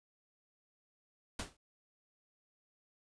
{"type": "noise with exponential decay", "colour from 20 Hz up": "pink", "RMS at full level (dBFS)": -35, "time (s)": [1.39, 1.57], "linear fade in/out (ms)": 5, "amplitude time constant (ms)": 37, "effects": ["resampled to 22050 Hz"]}